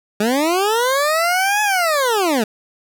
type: linear two-way sweep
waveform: 20% pulse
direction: up then down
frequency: 200.8 to 854 to 203.8 Hz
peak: -10 dBFS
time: 0.2-2.44 s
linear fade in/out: 5 ms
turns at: 1.62 s
effects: none